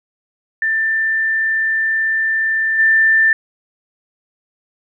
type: tone with level steps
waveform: sine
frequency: 1781 Hz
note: A6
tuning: 21 cents sharp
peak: -14 / -9 dBFS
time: 0.62-3.33 s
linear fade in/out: 2 ms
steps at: 2.78 s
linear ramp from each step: 20 ms
effects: none